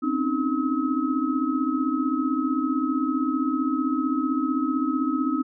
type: tone cluster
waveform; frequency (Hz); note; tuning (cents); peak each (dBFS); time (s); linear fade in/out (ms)
sine; 258.1 / 273.7 / 309.5 / 1281; C4 / C#4 / D#4 / E6; -23 / -22 / -9 / -50; -26 / -27 / -26 / -30; 0.02-5.43; 20
effects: none